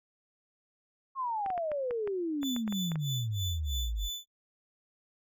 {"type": "exponential sweep", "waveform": "sine", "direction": "down", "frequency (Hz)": [1100, 46.11], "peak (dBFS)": -30, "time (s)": [1.15, 4.1], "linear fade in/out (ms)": 50}
{"type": "clicks", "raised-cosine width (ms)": 0.5, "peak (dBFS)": -26, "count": 12, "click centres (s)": [1.462, 1.503, 1.578, 1.717, 1.909, 2.075, 2.431, 2.564, 2.678, 2.725, 2.918, 2.957]}
{"type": "tone with tremolo", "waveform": "35% pulse", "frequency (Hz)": 3494, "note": "A7", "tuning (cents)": -13, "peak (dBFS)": -32, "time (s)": [2.41, 4.28], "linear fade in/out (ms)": 50, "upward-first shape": "sine", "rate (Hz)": 3.1, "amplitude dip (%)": 100}
{"effects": []}